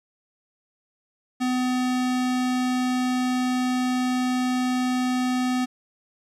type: tone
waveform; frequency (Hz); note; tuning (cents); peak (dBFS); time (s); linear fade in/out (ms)
square; 252.3; B3; +37; -22; 1.4-5.66; 20
effects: low-pass 9000 Hz 12 dB/octave + 10-bit